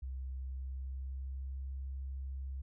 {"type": "tone with pitch glide", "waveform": "sine", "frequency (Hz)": [65.3, 66.83], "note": ["C2", "C2"], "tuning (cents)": [-3, 37], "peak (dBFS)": -38, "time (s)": [0.02, 2.62], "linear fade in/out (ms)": 10, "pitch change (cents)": 40, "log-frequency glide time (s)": [0.33, 1.68], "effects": []}